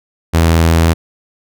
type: tone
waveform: sawtooth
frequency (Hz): 82.41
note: E2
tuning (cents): 0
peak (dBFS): -4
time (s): 0.33-0.94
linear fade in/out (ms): 20
effects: none